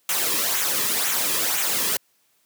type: noise with flanger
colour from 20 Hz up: white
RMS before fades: -23 dBFS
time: 0.09-1.97 s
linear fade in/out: 2 ms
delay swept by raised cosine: 0.2 to 1.4 ms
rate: 2 Hz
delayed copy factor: -0.6
effects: white hiss -65 dBFS RMS until 2.45 s + high-pass 100 Hz 12 dB/octave